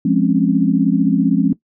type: chord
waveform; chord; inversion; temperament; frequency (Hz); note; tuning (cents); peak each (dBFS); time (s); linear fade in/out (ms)
sine; Db major seventh; first; equal; 174.61 / 207.7 / 261.6 / 277.2; F3 / Ab3 / C4 / Db4; 0 / 0 / 0 / 0; -17; 0.05-1.53; 5
effects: noise-tail reverb RT60 0.1 s tail -17 dB re dry